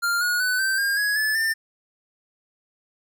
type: tone with pitch steps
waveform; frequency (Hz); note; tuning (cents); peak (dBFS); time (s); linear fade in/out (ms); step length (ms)
square; 1396.9 / 1447.8 / 1500.6 / 1555.3 / 1612 / 1670.8 / 1731.7 / 1794.9; F6 / F#6 / F#6 / G6 / G6 / G#6 / A6 / A6; 0 / -38 / +24 / -14 / +48 / +10 / -28 / +34; -21; 0.02-1.54; 20; 190
effects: none